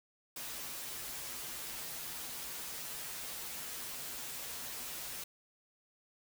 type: noise with comb filter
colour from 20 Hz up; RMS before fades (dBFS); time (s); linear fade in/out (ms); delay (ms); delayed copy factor
white; -43; 0.36-5.24; 5; 10; -0.65
effects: none